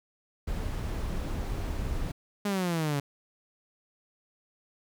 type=noise; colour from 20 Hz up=brown; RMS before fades=-32 dBFS; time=0.47-2.12 s; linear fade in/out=10 ms
type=exponential sweep; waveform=sawtooth; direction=down; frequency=207.7 to 138.59 Hz; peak=-23 dBFS; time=2.45-3 s; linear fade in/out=5 ms
effects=none